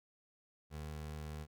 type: tone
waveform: 25% pulse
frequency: 76.1 Hz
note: D#2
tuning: 38 cents flat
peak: -39 dBFS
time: 0.7-1.47 s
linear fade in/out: 50 ms
effects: none